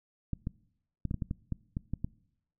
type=clicks; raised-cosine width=5 ms; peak=-20 dBFS; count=11; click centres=0.333 / 0.471 / 1.053 / 1.111 / 1.143 / 1.222 / 1.311 / 1.523 / 1.769 / 1.936 / 2.045 s; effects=noise-tail reverb RT60 0.8 s tail -23 dB re dry

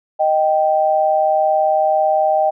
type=tone pair together; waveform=sine; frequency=622.3 / 780.4 Hz; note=D#5 / G5; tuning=0 / -8 cents; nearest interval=major third; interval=392 cents; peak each=-15 dBFS; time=0.19-2.51 s; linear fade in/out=20 ms; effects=none

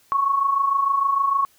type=tone pair together; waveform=sine; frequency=1082.1 / 1108.7 Hz; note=C#6 / C#6; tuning=-42 / 0 cents; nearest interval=unison; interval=42 cents; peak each=-25 / -18 dBFS; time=0.12-1.45 s; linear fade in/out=0 ms; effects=white hiss -58 dBFS RMS until 1.58 s

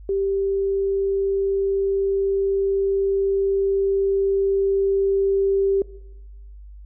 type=tone with level ramp; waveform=sine; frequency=392 Hz; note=G4; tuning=in tune; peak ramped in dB=-19 to -16 dBFS; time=0.09-5.82 s; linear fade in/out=2 ms; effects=noise-tail reverb RT60 1.0 s tail -20 dB re dry + added 50 Hz sine -38 dBFS peak until 6.85 s

